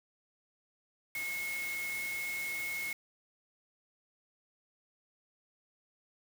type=tone in noise; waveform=sine; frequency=2174 Hz; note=C#7; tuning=34 cents flat; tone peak=-35 dBFS; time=1.15-2.93 s; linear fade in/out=2 ms; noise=white; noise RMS=-44 dBFS; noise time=1.15-2.93 s; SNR=+6 dB; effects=none